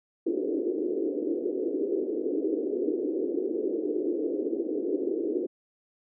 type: band-pass noise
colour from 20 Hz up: pink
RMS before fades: -29 dBFS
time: 0.26-5.47 s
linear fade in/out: 10 ms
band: 300 to 450 Hz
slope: 48 dB/octave
effects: none